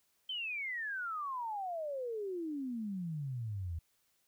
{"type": "exponential sweep", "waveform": "sine", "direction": "down", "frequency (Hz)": [3136, 79], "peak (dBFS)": -36, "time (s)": [0.29, 3.79], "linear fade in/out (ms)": 5, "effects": ["white hiss -75 dBFS RMS until 4.27 s"]}